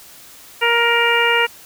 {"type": "harmonic tone", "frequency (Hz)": 469.3, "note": "A#4", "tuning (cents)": 12, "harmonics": [1, 2, 3, 4, 5, 6], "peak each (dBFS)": [-20, -20, -20, -20, -20, -20], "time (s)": [0.61, 1.47], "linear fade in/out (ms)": 20, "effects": ["white hiss -42 dBFS RMS until 1.65 s"]}